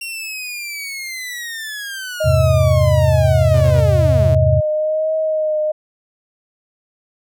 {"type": "linear sweep", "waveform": "sawtooth", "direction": "down", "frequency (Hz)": [2754, 129.9], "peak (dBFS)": -22, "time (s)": [0.01, 4.35], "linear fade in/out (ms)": 5}
{"type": "tone with vibrato", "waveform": "sine", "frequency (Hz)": 622.3, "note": "D#5", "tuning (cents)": 0, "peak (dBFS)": -15, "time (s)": [2.2, 5.72], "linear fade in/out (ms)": 10, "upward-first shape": "triangle", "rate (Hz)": 1.1, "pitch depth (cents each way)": 32}
{"type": "chord", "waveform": "sine", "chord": "E augmented", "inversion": "none", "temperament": "equal with one note detuned", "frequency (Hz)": [82.41, 101.16, 130.81], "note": ["E2", "G#2", "B#2"], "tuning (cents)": [0, -45, 0], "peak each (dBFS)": [-16, -17, -15], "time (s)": [2.24, 4.61], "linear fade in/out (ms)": 20}
{"type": "tone bursts", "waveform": "sawtooth", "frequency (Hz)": 130.5, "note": "C3", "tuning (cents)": -4, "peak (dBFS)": -22, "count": 3, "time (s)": [3.54, 3.811], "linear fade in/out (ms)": 2, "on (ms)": 73, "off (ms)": 26}
{"effects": []}